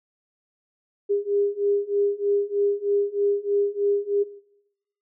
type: beating tone pair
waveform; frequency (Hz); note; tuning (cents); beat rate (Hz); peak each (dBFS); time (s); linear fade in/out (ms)
sine; 403.4 / 406.6; G4 / G#4; +50 / -37; 3.2; -24 / -24; 1.09-4.24; 20
effects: noise-tail reverb RT60 0.8 s tail -17 dB re dry